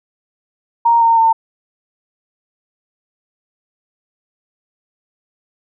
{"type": "tone with pitch steps", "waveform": "sine", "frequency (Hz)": [932.3, 917.9, 903.7], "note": ["A#5", "A#5", "A5"], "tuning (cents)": [0, -27, 46], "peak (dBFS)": -8, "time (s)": [0.85, 1.33], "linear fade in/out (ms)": 10, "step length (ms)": 160, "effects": []}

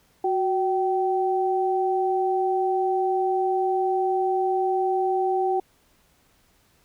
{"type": "tone pair together", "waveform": "sine", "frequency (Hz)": [370, 771], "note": ["F#4", "G5"], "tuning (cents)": [0, -29], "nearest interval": "octave + minor second", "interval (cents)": 1271, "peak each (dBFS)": -23, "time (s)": [0.24, 5.6], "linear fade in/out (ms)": 5, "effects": ["pink hiss -62 dBFS RMS until 6.84 s"]}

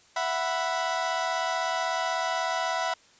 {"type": "chord", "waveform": "30% pulse", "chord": "E suspended second", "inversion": "none", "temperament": "equal with one note detuned", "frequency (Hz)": [663.8, 740, 987.8], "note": ["E5", "F#5", "B5"], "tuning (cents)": [12, 0, 0], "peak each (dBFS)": -28, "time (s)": [0.16, 2.94], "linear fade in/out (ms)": 5, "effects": ["white hiss -58 dBFS RMS until 3.19 s", "resampled to 16000 Hz"]}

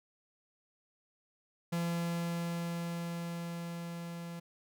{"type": "tone with level ramp", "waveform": "45% pulse", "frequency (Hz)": 170.2, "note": "F3", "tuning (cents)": -44, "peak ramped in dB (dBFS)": [-31, -41], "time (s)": [1.72, 4.4], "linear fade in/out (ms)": 10, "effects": []}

